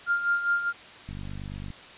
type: tone with tremolo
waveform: sine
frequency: 1400 Hz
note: F6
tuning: 4 cents sharp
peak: -20 dBFS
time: 0.06-0.73 s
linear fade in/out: 50 ms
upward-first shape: sine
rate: 4.9 Hz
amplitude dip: 65%
type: click train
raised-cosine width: 5 ms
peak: -26 dBFS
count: 31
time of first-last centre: 1.09-1.703 s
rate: 48.9 Hz
effects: white hiss -46 dBFS RMS until 1.97 s + resampled to 8000 Hz

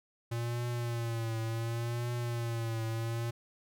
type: tone with vibrato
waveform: square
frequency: 116.54 Hz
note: A#2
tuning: in tune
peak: -33 dBFS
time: 0.31-3.31 s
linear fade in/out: 10 ms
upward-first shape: triangle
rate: 0.69 Hz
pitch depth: 65 cents each way
effects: none

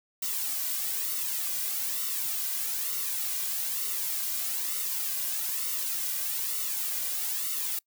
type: noise with flanger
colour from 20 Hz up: blue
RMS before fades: -31 dBFS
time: 0.22-7.79 s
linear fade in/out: 5 ms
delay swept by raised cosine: 1.2 to 2.3 ms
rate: 1.1 Hz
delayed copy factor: -0.65
effects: noise-tail reverb RT60 0.1 s tail -25 dB re dry

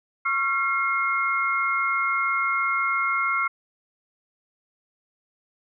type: tone cluster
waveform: sine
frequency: 1106 / 1369 / 2143 Hz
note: C#6 / F6 / C7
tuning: -4 / -35 / +41 cents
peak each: -28 / -24 / -25 dBFS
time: 0.25-3.48 s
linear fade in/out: 10 ms
effects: none

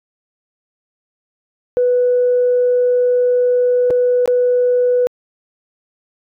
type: tone with dropouts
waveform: sine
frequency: 493.9 Hz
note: B4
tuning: in tune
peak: -10 dBFS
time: 1.77-5.07 s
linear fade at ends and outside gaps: 0 ms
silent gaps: 3.903-3.907 / 4.258-4.277 s
effects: tanh soft clip ceiling -6 dBFS

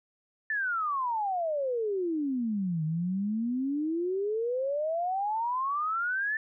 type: exponential two-way sweep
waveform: sine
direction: down then up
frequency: 1783 to 153.4 to 1783 Hz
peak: -27 dBFS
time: 0.5-6.37 s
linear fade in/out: 2 ms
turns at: 2.84 s
effects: none

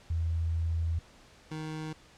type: tone pair in turn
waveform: sine / 25% pulse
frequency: 82.41 / 156.29 Hz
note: E2 / D#3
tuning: 0 / +8 cents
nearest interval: major seventh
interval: 1108 cents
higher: second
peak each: -27 / -32 dBFS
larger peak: first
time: 0.1-0.99 / 1.51-1.93 s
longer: first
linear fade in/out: 5 ms
effects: pink hiss -57 dBFS RMS until 2.17 s + low-pass 7000 Hz 12 dB/octave

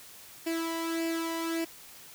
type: tone with flanger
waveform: sawtooth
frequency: 329.6 Hz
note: E4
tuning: in tune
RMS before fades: -32 dBFS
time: 0.46-1.65 s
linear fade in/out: 10 ms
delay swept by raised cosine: 0.4 to 1.03 ms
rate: 1.7 Hz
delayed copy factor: +0.65
effects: white hiss -50 dBFS RMS until 2.14 s

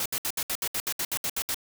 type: noise bursts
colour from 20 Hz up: white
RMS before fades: -29 dBFS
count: 13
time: 0-1.545 s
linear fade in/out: 2 ms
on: 57 ms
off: 67 ms
effects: none

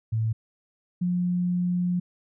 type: tone pair in turn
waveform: sine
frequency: 111.3 / 178.06 Hz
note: A2 / F3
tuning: +20 / +34 cents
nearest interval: minor sixth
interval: 814 cents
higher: second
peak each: -22 dBFS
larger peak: neither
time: 0.12-0.33 / 1.01-2 s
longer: second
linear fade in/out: 10 ms
effects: none

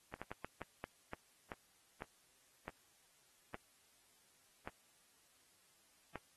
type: slowing click train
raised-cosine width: 0.5 ms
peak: -29 dBFS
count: 13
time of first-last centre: 0.14-6.157 s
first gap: 76 ms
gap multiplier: 1.31
effects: white hiss -71 dBFS RMS until 6.36 s + AAC 32 kbps

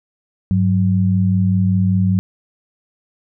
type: tone pair together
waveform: sine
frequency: 100.16 / 185.3 Hz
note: G2 / F#3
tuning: +38 / +3 cents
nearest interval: major seventh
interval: 1065 cents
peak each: -15 dBFS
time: 0.51-2.19 s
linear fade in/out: 0 ms
effects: none

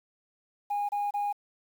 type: tone bursts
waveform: sine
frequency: 819 Hz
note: G#5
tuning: 24 cents flat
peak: -25 dBFS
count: 3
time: 0.7-1.328 s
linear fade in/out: 10 ms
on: 190 ms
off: 29 ms
effects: tanh soft clip ceiling -25 dBFS + 9-bit

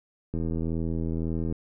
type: click train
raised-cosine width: 3 ms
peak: -18 dBFS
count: 98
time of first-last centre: 0.34-1.524 s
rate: 81.9 Hz
effects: none

